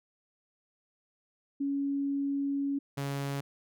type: tone pair in turn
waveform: sine / sawtooth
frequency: 279.5 / 139.75 Hz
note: C#4 / C#3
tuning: +14 / +14 cents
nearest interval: octave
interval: 1200 cents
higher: first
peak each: -28 dBFS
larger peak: neither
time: 1.6-2.79 / 2.97-3.41 s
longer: first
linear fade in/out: 10 ms
effects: none